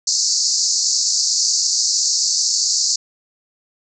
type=band-pass noise; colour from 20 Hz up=pink; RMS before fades=-18 dBFS; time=0.07-2.96 s; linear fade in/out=5 ms; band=4400 to 7300 Hz; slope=96 dB/octave; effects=none